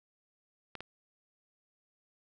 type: clicks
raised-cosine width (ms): 0.3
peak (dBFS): -25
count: 2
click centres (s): 0.753 / 0.806
effects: none